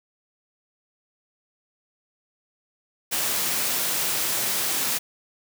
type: high-pass noise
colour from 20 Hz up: white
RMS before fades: -25 dBFS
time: 3.11-4.99 s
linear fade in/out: 20 ms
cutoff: 120 Hz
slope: 12 dB/octave
effects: none